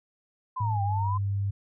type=exponential two-way sweep; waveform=sine; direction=down then up; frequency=1042 to 784 to 1042 Hz; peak=-29 dBFS; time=0.56-1.18 s; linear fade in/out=10 ms; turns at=0.82 s
type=tone with pitch glide; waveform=sine; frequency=107.2 to 99.45 Hz; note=A2 to G2; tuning=-45 to +25 cents; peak=-25 dBFS; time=0.6-1.51 s; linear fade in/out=10 ms; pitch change=-130 cents; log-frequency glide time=0.73-0.82 s
effects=none